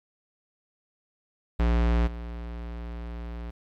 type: tone with level steps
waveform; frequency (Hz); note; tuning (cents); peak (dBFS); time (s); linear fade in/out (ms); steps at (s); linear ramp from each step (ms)
square; 58.27; A#1; 0; -21 / -35; 1.59-3.51; 10; 2.06; 20
effects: low-pass 3000 Hz 12 dB/octave + 10-bit